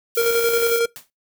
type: noise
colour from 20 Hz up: violet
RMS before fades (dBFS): -27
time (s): 0.15-0.79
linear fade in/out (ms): 0
type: tone with tremolo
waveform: square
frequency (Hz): 465.6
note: A#4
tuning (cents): -2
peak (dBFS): -16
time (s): 0.17-0.86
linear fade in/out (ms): 5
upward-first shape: square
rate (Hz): 11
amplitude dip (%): 35
type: click train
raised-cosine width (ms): 0.3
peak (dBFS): -20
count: 32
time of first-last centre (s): 0.2-0.698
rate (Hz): 62.2
type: noise with exponential decay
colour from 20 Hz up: white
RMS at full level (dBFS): -33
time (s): 0.96-1.1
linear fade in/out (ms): 0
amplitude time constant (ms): 29
effects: noise-tail reverb RT60 0.2 s tail -23 dB re dry